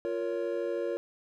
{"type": "chord", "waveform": "triangle", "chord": "Bb minor", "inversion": "second", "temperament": "just", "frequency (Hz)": [349.6, 466.2, 559.4], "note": ["F4", "Bb4", "Db5"], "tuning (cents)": [2, 0, 16], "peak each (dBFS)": -32, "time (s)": [0.05, 0.97], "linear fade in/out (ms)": 0, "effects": []}